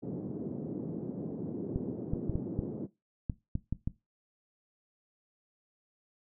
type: band-pass noise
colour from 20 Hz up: white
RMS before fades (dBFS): -38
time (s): 0.02-2.87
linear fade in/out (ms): 20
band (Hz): 130 to 370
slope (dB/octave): 24
type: clicks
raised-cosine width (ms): 5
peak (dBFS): -19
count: 9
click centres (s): 1.76 / 2.135 / 2.296 / 2.355 / 2.591 / 3.298 / 3.554 / 3.726 / 3.875
effects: noise-tail reverb RT60 0.2 s tail -17 dB re dry